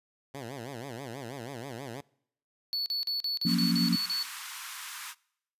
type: tone with vibrato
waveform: 10% pulse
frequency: 126.8 Hz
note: B2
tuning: 46 cents sharp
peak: -30 dBFS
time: 0.34-2.01 s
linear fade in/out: 5 ms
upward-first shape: sine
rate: 6.2 Hz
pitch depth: 210 cents each way
type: tone bursts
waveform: triangle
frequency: 4435 Hz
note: C#8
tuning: in tune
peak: -27 dBFS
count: 9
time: 2.73-4.228 s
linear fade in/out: 0 ms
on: 130 ms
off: 41 ms
type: chord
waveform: sine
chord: Gb major seventh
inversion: third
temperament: equal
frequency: 174.61 / 185 / 233.1 / 277.2 Hz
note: F3 / Gb3 / Bb3 / Db4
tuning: 0 / 0 / 0 / 0 cents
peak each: -28 / -34 / -28 / -32 dBFS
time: 3.45-3.96 s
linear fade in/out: 5 ms
type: high-pass noise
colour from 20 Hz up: pink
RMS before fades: -41 dBFS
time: 3.45-5.15 s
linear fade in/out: 50 ms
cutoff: 990 Hz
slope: 48 dB/octave
effects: noise-tail reverb RT60 0.7 s tail -24 dB re dry + resampled to 32000 Hz